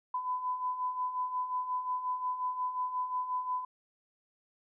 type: beating tone pair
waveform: sine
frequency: 1000 / 1005.6 Hz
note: B5 / B5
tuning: +21 / +31 cents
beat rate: 5.6 Hz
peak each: -39 / -32 dBFS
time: 0.14-3.65 s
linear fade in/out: 5 ms
effects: none